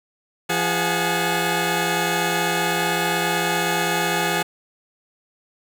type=tone cluster; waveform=15% pulse; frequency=170.3 / 410.1 / 729 / 856 Hz; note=F3 / G#4 / F#5 / A5; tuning=-43 / -22 / -26 / -48 cents; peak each=-19 dBFS; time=0.49-4.43 s; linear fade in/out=10 ms; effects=none